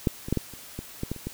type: clicks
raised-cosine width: 3 ms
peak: -8 / -21 / -10 / -12 / -30 / -20 / -16 / -16 / -28 / -18 dBFS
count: 10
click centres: 0.072 / 0.285 / 0.326 / 0.373 / 0.537 / 0.79 / 1.034 / 1.116 / 1.163 / 1.27 s
effects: white hiss -45 dBFS RMS until 1.33 s